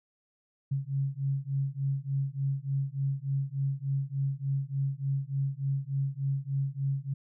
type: beating tone pair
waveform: sine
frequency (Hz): 135.7 / 139.1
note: C#3 / C#3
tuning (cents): -36 / +6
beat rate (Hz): 3.4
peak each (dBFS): -31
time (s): 0.71-7.14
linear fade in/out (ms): 10
effects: none